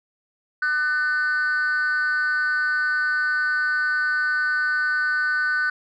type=tone with amplitude modulation; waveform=sine; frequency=1500 Hz; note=F#6; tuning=23 cents sharp; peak=-14 dBFS; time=0.62-5.7 s; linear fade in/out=5 ms; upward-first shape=sine; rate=291 Hz; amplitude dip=75%; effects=tanh soft clip ceiling -16 dBFS